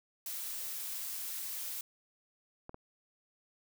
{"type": "noise", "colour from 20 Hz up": "blue", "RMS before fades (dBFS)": -40, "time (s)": [0.26, 1.81], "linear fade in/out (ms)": 2}
{"type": "clicks", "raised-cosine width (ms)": 1, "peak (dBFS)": [-31, -32], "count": 2, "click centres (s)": [2.694, 2.744]}
{"effects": []}